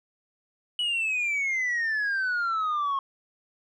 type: exponential sweep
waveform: sine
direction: down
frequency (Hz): 2960 to 1081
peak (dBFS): -22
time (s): 0.79-2.99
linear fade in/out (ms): 2
effects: tanh soft clip ceiling -23 dBFS